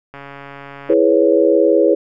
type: click train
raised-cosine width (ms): 0.5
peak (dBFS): -19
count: 112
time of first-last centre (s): 0.14-0.933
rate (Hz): 140
type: chord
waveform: sine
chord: C# minor seventh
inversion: first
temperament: equal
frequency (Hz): 329.6 / 415.3 / 493.9 / 554.4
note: E4 / G#4 / B4 / C#5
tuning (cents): 0 / 0 / 0 / 0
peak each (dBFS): -15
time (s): 0.89-1.95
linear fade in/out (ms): 10
effects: none